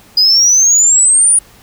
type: exponential sweep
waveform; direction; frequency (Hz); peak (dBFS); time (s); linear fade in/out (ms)
sine; up; 4900 to 9700; -4; 0.17-1.39; 5
effects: tanh soft clip ceiling -3 dBFS + pink hiss -43 dBFS RMS until 1.62 s